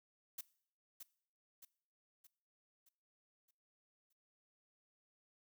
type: noise with echo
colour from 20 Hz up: blue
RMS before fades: -45 dBFS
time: 0.38-0.41 s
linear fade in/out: 5 ms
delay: 620 ms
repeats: 6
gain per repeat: -6 dB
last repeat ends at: 4.13 s
effects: noise-tail reverb RT60 0.6 s tail -20 dB re dry